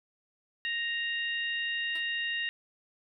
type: harmonic tone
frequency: 932.3 Hz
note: A#5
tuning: in tune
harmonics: 2 / 3 / 4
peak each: -32 / -34 / -41 dBFS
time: 0.65-2.49 s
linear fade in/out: 0 ms
type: tone with exponential decay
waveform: 5% pulse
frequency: 329.6 Hz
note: E4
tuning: in tune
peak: -34 dBFS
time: 1.95-2.09 s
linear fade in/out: 5 ms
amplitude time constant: 29 ms
effects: none